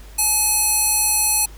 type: tone with band-pass filter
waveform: square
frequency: 851 Hz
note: G#5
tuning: 42 cents sharp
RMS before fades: -18 dBFS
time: 0.18-1.46 s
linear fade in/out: 10 ms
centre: 11000 Hz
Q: 1.9
effects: added 50 Hz sine -37 dBFS peak until 1.57 s + pink hiss -47 dBFS RMS until 1.57 s